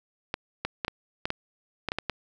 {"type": "clicks", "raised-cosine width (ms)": 0.3, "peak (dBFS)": -12, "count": 10, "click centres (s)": [0.341, 0.65, 0.848, 0.881, 1.255, 1.304, 1.887, 1.919, 1.986, 2.097], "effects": []}